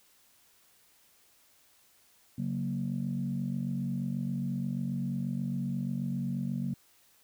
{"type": "chord", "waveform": "sine", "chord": "F# major", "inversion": "second", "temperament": "equal", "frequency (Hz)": [138.59, 185, 233.1], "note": ["C#3", "F#3", "A#3"], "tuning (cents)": [0, 0, 0], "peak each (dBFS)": -34, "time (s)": [2.38, 6.74], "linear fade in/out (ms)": 5, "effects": ["tanh soft clip ceiling -22 dBFS", "white hiss -64 dBFS RMS until 7.23 s"]}